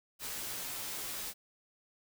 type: noise with comb filter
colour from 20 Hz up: white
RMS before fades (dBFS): -40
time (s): 0.19-1.34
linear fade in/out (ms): 50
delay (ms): 13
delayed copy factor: -0.75
effects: none